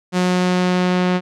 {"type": "tone with low-pass filter sweep", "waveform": "sawtooth", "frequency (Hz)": 181.2, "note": "F#3", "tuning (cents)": -36, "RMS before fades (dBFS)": -17, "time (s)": [0.12, 1.21], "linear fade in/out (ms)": 50, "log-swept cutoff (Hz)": [7500, 3400], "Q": 0.82, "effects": []}